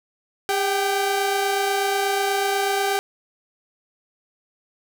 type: tone pair together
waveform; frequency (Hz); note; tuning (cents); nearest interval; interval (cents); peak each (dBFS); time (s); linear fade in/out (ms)
sawtooth; 401.1 / 774; G4 / G5; +40 / -22; major seventh; 1138; -19 / -19; 0.49-2.99; 0
effects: none